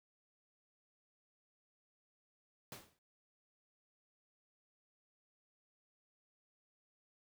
pink noise with exponential decay, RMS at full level -45 dBFS, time 2.72-2.99 s, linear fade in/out 2 ms, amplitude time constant 58 ms, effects high-pass 80 Hz 12 dB/octave

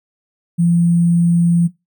sine tone with sample-and-hold, 171 Hz, F3, 36 cents flat, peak -10 dBFS, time 0.58-1.68 s, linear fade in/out 20 ms, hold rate 8820 Hz, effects noise-tail reverb RT60 0.2 s tail -18 dB re dry

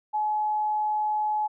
sine tone, 850 Hz, G#5, 40 cents sharp, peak -23 dBFS, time 0.13-1.48 s, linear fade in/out 20 ms, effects none

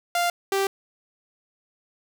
sawtooth tone pair in turn, 697 / 391.2 Hz, F5 / G4, -4 / -4 cents, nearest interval minor seventh, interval 1000 cents, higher first, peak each -17 / -17 dBFS, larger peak neither, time 0.15-0.3 / 0.52-0.67 s, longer neither, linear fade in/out 2 ms, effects none

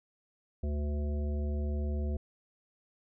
harmonic tone with a mistuned harmonic, 73.42 Hz, D2, in tune, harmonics 1 / 3 / 5 / 7 / 9, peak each -30 / -40 / -44 / -47 / -49 dBFS, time 0.63-2.17 s, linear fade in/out 5 ms, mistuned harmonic 7, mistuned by -16 cents, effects none

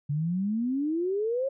sine exponential sweep, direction up, 140.5 to 554.4 Hz, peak -25 dBFS, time 0.09-1.49 s, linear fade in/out 10 ms, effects none

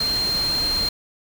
sine tone in noise, 4186 Hz, C8, in tune, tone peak -20 dBFS, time 0-0.89 s, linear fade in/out 5 ms, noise pink, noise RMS -30 dBFS, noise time 0-0.89 s, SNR +7 dB, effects none

